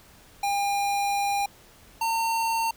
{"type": "tone pair in turn", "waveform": "square", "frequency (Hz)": [805, 909.4], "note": ["G5", "A#5"], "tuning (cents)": [46, -43], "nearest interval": "major second", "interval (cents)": 211, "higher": "second", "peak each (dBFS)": -24, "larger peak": "neither", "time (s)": [[0.43, 1.46], [2.01, 2.71]], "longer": "first", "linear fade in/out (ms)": 5, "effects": ["pink hiss -53 dBFS RMS until 2.76 s"]}